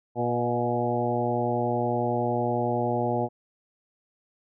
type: harmonic tone with a mistuned harmonic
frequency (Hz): 120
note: B2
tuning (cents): -49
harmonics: 1 / 2 / 3 / 4 / 5 / 6 / 7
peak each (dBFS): -31 / -31 / -31 / -31 / -31 / -31 / -31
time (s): 0.15-3.29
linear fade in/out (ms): 50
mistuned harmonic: 5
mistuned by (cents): +31
effects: none